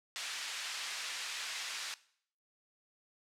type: band-pass noise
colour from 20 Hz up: pink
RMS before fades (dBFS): -41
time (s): 0.16-1.94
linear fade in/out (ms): 0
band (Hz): 1900 to 6600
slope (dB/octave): 12
effects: noise-tail reverb RT60 0.6 s tail -19 dB re dry + low-pass 12000 Hz 12 dB/octave